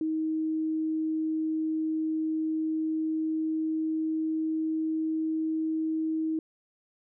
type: tone with pitch glide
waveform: sine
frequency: 315.7 to 317.7 Hz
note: D#4 to D#4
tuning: +25 to +36 cents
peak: -26 dBFS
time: 0.01-6.39 s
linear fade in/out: 2 ms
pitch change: +11 cents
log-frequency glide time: 2.25-5.75 s
effects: none